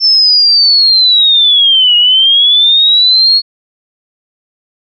sine linear two-way sweep, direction down then up, 5350 to 2872 to 4355 Hz, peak -4 dBFS, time 0-3.42 s, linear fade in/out 50 ms, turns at 1.96 s, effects none

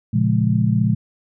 sine chord, Bb minor seventh, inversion none, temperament just, 116.54 / 139.85 / 174.81 / 209.8 Hz, Bb2 / Db3 / F3 / Ab3, 0 / +16 / +2 / +18 cents, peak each -18 / -22 / -21 / -20 dBFS, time 0.13-0.95 s, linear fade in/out 10 ms, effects none

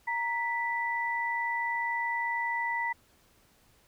sine tone pair together, 932.3 / 1975.5 Hz, A#5 / B6, 0 / 0 cents, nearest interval octave + minor second, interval 1300 cents, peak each -31 / -31 dBFS, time 0.07-2.93 s, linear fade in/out 10 ms, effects pink hiss -64 dBFS RMS until 3.87 s

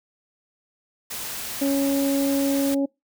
white noise, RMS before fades -32 dBFS, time 1.1-2.75 s, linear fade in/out 10 ms
harmonic tone, 277.2 Hz, C#4, in tune, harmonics 1 / 2 / 3, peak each -20 / -26 / -41 dBFS, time 1.61-2.86 s, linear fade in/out 10 ms
effects noise-tail reverb RT60 0.2 s tail -23 dB re dry

